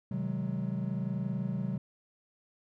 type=chord; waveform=triangle; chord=Ab dominant seventh; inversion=first; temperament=just; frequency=129.78 / 155.74 / 186.89 / 207.7 Hz; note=C3 / Eb3 / Gb3 / Ab3; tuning=-14 / +2 / +18 / 0 cents; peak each=-34 / -37 / -32 / -37 dBFS; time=0.11-1.78 s; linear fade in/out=5 ms; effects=none